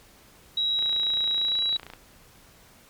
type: tone with pitch glide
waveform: sine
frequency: 3863 to 3899 Hz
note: B7 to B7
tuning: -39 to -23 cents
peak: -22 dBFS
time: 0.57-1.77 s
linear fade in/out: 5 ms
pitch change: +16 cents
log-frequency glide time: 1.34-1.58 s
type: click train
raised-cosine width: 0.3 ms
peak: -24 dBFS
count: 34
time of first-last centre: 0.79-1.936 s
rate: 28.8 Hz
effects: pink hiss -54 dBFS RMS until 2.89 s + MP3 96 kbps